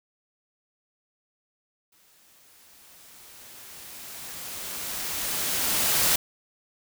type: noise with exponential growth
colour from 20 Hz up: white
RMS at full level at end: -21 dBFS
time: 1.92-6.16 s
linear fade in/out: 5 ms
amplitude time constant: 920 ms
effects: none